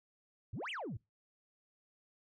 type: exponential two-way sweep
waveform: sine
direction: up then down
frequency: 83.2 to 3251 to 87.9 Hz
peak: -37 dBFS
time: 0.53-0.97 s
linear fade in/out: 5 ms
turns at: 0.7 s
effects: noise-tail reverb RT60 0.2 s tail -23 dB re dry + tanh soft clip ceiling -37 dBFS